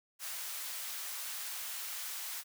white high-pass noise, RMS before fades -41 dBFS, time 0.19-2.44 s, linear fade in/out 50 ms, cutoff 910 Hz, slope 12 dB/octave, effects none

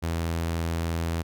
sawtooth tone, 83.1 Hz, E2, 15 cents sharp, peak -22 dBFS, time 0.02-1.23 s, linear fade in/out 20 ms, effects none

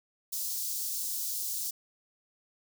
white high-pass noise, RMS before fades -34 dBFS, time 0.32-1.71 s, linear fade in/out 10 ms, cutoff 4700 Hz, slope 24 dB/octave, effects none

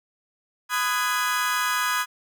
35% pulse chord, G# minor seventh, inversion first, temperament equal with one note detuned, 1004.5 / 1244.5 / 1480 / 1661.2 Hz, B5 / D#6 / F#6 / G#6, +29 / 0 / 0 / 0 cents, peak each -26 / -25 / -29 / -26 dBFS, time 0.69-2.06 s, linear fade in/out 50 ms, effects none

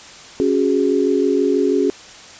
sine chord, C# suspended fourth, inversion none, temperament just, 277.2 / 369.6 / 415.8 Hz, C#4 / F#4 / G#4, 0 / -2 / +2 cents, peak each -18 dBFS, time 0.4-1.9 s, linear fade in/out 0 ms, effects white hiss -39 dBFS RMS until 2.39 s + resampled to 16000 Hz

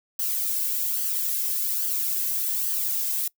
violet noise with flanger, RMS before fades -26 dBFS, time 0.19-3.28 s, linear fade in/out 5 ms, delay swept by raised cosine 0.64 to 1.94 ms, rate 1.2 Hz, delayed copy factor +0.55, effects noise-tail reverb RT60 0.1 s tail -23 dB re dry

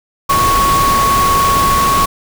sine tone in noise, 1108.7 Hz, C#6, in tune, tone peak -10 dBFS, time 0.29-2.06 s, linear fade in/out 10 ms, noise pink, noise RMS -17 dBFS, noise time 0.29-2.06 s, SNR +4 dB, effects none

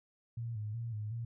sine tone with vibrato, 111.2 Hz, A2, 19 cents sharp, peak -36 dBFS, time 0.37-1.25 s, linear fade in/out 5 ms, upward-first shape square, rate 2.7 Hz, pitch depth 80 cents each way, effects none

